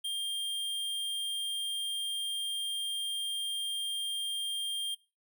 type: tone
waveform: square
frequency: 3200 Hz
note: G7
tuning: 35 cents sharp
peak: -32 dBFS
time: 0.04-4.95 s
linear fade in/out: 10 ms
effects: noise-tail reverb RT60 0.3 s tail -19 dB re dry